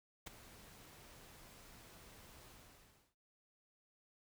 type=noise with ADSR envelope; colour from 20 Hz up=pink; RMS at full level=-45 dBFS; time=0.26-3.15 s; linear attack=11 ms; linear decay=13 ms; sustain=-14 dB; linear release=680 ms; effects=noise-tail reverb RT60 0.3 s tail -20 dB re dry